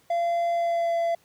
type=tone with pitch glide; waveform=triangle; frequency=685 to 676.4 Hz; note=F5 to E5; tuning=-34 to +44 cents; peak=-20 dBFS; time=0.1-1.15 s; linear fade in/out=5 ms; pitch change=-22 cents; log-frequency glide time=0.53-0.94 s; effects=pink hiss -61 dBFS RMS until 1.24 s + high-pass 100 Hz 12 dB/octave